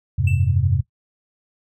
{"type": "chord", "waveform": "sine", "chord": "F suspended second", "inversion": "none", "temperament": "equal with one note detuned", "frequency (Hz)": [87.31, 99.94, 130.81], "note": ["F2", "G2", "C3"], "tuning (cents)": [0, 34, 0], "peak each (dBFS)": -20, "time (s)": [0.18, 0.81], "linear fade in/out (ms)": 10}
{"type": "tone with exponential decay", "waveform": "triangle", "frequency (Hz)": 2657, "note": "E7", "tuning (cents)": 13, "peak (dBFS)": -24, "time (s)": [0.27, 0.57], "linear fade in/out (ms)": 5, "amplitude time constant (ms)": 64}
{"effects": ["noise-tail reverb RT60 0.1 s tail -17 dB re dry"]}